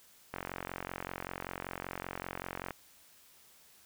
click train, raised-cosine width 0.5 ms, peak -22 dBFS, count 108, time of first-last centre 0.34-2.707 s, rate 45.2 Hz, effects white hiss -61 dBFS RMS until 3.85 s

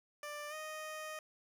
15% pulse tone with pitch glide, 591 to 620.7 Hz, D5 to D#5, +11 to -4 cents, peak -36 dBFS, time 0.23-1.19 s, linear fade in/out 2 ms, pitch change +85 cents, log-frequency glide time 0.49-0.54 s, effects none

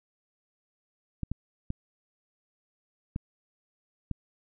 clicks, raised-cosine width 5 ms, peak -19 dBFS, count 5, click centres 1.233 / 1.316 / 1.704 / 3.161 / 4.113 s, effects none

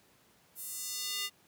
square tone with high-pass filter sweep, 402 Hz, G4, 44 cents sharp, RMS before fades -38 dBFS, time 0.55-1.3 s, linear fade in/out 50 ms, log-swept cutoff 12000 to 2600 Hz, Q 1.4, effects pink hiss -65 dBFS RMS until 1.47 s + high-pass 100 Hz 12 dB/octave

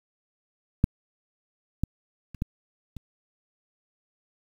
clicks, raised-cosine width 5 ms, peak -6 / -12 / -29 / -14 / -26 dBFS, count 5, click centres 0.841 / 1.836 / 2.347 / 2.421 / 2.967 s, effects 8-bit

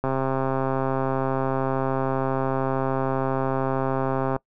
click train, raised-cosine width 1 ms, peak -11 dBFS, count 576, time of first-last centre 0.04-4.363 s, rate 133 Hz, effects noise-tail reverb RT60 0.1 s tail -23 dB re dry

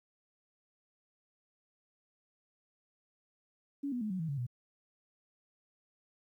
sine tone with pitch steps, 281.7 / 245.2 / 213.5 / 185.85 / 161.79 / 140.85 / 122.62 Hz, C#4 / B3 / G#3 / F#3 / E3 / C#3 / B2, +28 / -12 / +48 / +8 / -32 / +28 / -12 cents, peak -33 dBFS, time 3.83-4.467 s, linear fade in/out 10 ms, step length 91 ms, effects 12-bit

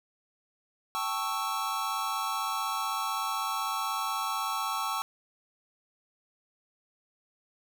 square chord, A dominant seventh, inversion third, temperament equal, 784 / 880 / 1108.7 / 1318.5 Hz, G5 / A5 / C#6 / E6, 0 / 0 / 0 / 0 cents, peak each -39 / -37 / -34 / -35 dBFS, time 0.95-5.02 s, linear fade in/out 0 ms, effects none

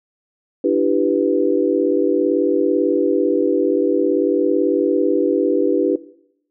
sine chord, E minor seventh, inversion third, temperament equal with one note detuned, 293.7 / 334.2 / 392 / 493.9 Hz, D4 / E4 / G4 / B4, 0 / +24 / 0 / 0 cents, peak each -19 dBFS, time 0.64-5.96 s, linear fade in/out 5 ms, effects noise-tail reverb RT60 0.8 s tail -20 dB re dry

